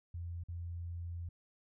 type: tone with dropouts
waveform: sine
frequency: 85.8 Hz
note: F2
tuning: 30 cents flat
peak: -39 dBFS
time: 0.14-1.29 s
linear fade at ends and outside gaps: 5 ms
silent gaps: 0.437-0.485 s
effects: none